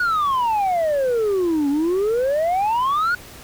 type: exponential two-way sweep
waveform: sine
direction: down then up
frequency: 1480 to 276 to 1480 Hz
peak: -14 dBFS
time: 0-3.15 s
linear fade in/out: 5 ms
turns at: 1.69 s
effects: tanh soft clip ceiling -16 dBFS + pink hiss -41 dBFS RMS until 3.43 s